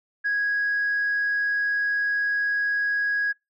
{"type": "tone", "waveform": "sine", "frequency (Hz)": 1656, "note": "G#6", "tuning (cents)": -5, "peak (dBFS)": -20, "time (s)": [0.24, 3.33], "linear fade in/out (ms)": 20, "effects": ["noise-tail reverb RT60 0.2 s tail -24 dB re dry", "tanh soft clip ceiling -18 dBFS"]}